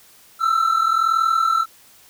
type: tone pair together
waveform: triangle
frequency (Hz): 1300.8 / 1342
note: E6 / E6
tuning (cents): -23 / +31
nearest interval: minor second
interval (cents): 54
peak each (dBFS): -19 / -15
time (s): 0.39-1.66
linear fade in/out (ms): 50
effects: white hiss -50 dBFS RMS until 2.09 s